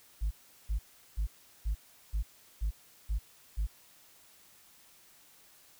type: tone bursts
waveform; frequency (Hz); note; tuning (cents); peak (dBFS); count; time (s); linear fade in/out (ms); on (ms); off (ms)
sine; 52; G#1; +3; -26; 8; 0.21-3.67; 20; 100; 380
effects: tanh soft clip ceiling -26 dBFS + white hiss -60 dBFS RMS until 5.79 s